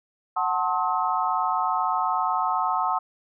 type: chord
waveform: sine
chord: F# diminished seventh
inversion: none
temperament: just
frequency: 740 / 888 / 1065.6 / 1278.7 Hz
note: F#5 / A5 / C6 / Eb6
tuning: 0 / +16 / +31 / +47 cents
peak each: -27 dBFS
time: 0.36-2.99 s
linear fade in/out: 10 ms
effects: none